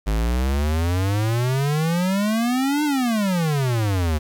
square exponential two-way sweep, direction up then down, 51.1 to 304.6 to 73.9 Hz, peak -19 dBFS, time 0.06-4.19 s, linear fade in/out 20 ms, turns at 2.84 s, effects 8-bit

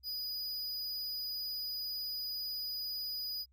square tone, 4941 Hz, D#8, 13 cents flat, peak -37 dBFS, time 0.03-3.46 s, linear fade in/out 50 ms, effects added 65 Hz sine -64 dBFS peak until 3.52 s

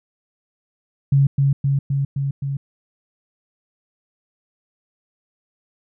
sine tone with echo, 138.59 Hz, C#3, in tune, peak -11 dBFS, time 1.12-1.27 s, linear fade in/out 5 ms, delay 260 ms, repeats 5, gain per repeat -2 dB, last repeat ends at 2.57 s, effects none

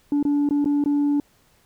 sine tone with dropouts, 288.9 Hz, D4, 28 cents flat, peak -15 dBFS, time 0.12-1.2 s, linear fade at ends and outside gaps 2 ms, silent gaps 0.228-0.251 / 0.49-0.508 / 0.645-0.657 / 0.84-0.859 s, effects tanh soft clip ceiling -16 dBFS + pink hiss -60 dBFS RMS until 1.65 s

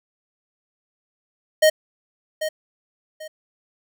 square tone with echo, 622.3 Hz, D#5, in tune, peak -12 dBFS, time 1.62-1.7 s, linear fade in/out 10 ms, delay 790 ms, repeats 2, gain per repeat -11 dB, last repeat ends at 3.28 s, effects none

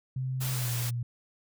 sine tone with pitch glide, 130 to 119.9 Hz, C3 to A#2, -11 to +49 cents, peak -29 dBFS, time 0.16-1.03 s, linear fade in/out 5 ms, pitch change -140 cents, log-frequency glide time 0.5-0.7 s
white noise, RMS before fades -36 dBFS, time 0.4-0.91 s, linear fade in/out 20 ms
effects none

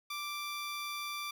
15% pulse tone, 1174.7 Hz, D6, in tune, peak -31 dBFS, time 0.1-1.31 s, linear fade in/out 5 ms, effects none

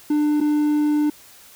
triangle tone with dropouts, 298.2 Hz, D4, 27 cents sharp, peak -14 dBFS, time 0.1-1.1 s, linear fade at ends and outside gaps 5 ms, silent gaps 0.404-0.41 s, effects white hiss -47 dBFS RMS until 1.55 s

